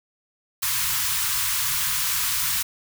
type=band-stop noise; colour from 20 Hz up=white; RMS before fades=-24 dBFS; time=0.62-2.63 s; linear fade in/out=10 ms; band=160 to 910 Hz; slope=96 dB/octave; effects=none